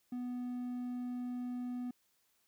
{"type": "tone", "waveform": "triangle", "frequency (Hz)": 246.9, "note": "B3", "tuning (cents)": 0, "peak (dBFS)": -35, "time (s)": [0.12, 1.91], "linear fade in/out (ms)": 5, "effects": ["white hiss -75 dBFS RMS until 2.47 s"]}